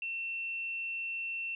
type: tone with frequency modulation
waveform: sine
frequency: 2700 Hz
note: E7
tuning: 41 cents sharp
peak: -34 dBFS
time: 0.02-1.55 s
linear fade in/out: 2 ms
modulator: 45.9 Hz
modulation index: 0.22
effects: none